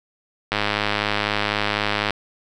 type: click train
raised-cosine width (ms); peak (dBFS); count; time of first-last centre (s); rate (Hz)
0.3; -4; 166; 0.52-2.107; 104
effects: none